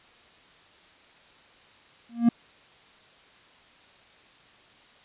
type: tone with exponential growth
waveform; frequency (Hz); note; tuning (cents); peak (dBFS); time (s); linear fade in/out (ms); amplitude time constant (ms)
triangle; 234.8; A#3; +13; -10; 2.09-2.29; 5; 42
effects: white hiss -55 dBFS RMS until 5.04 s + resampled to 8000 Hz